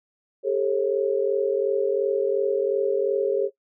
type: tone cluster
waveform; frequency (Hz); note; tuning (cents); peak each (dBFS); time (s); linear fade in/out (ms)
sine; 401 / 443.8 / 542; G4 / A4 / C#5; +39 / +15 / -39; -24; 0.43-3.5; 50
effects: noise-tail reverb RT60 0.1 s tail -17 dB re dry